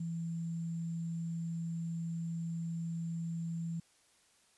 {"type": "tone with sample-and-hold", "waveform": "sine", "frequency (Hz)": 166.3, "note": "E3", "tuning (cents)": 16, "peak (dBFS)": -35, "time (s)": [0, 3.8], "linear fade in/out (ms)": 5, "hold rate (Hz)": 7350, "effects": ["white hiss -68 dBFS RMS until 4.57 s", "resampled to 24000 Hz"]}